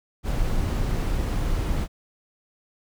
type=noise; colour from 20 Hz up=brown; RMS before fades=-24 dBFS; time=0.23-1.88 s; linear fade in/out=50 ms; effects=none